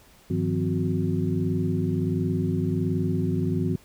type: tone cluster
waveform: sine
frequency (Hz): 99.8 / 156.3 / 177.7 / 256.8 / 365.8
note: G2 / D#3 / F3 / C4 / F#4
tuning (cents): +32 / +8 / +30 / -32 / -20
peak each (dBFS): -28 / -28 / -28 / -29 / -31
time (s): 0.3-3.76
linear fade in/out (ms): 5
effects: pink hiss -55 dBFS RMS until 3.84 s